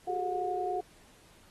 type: tone cluster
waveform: sine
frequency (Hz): 364.8 / 395.9 / 427.7 / 723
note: F#4 / G4 / A4 / F#5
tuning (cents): -24 / +17 / -49 / -40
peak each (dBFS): -36 / -38 / -39 / -32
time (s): 0.07-0.81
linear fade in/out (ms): 10
effects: pink hiss -60 dBFS RMS until 1.5 s + AAC 32 kbps